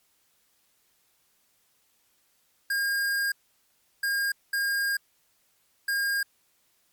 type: tone bursts at uneven times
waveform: square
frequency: 1617 Hz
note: G#6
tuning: 47 cents flat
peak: -25 dBFS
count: 4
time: 2.7-3.32 / 4.03-4.32 / 4.53-4.97 / 5.88-6.23 s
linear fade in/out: 5 ms
effects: white hiss -68 dBFS RMS until 6.92 s + MP3 96 kbps